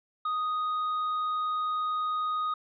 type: tone with tanh clipping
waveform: sine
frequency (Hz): 1244.5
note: D#6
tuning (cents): 0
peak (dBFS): -28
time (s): 0.25-2.54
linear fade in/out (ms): 5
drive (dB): 4
effects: resampled to 11025 Hz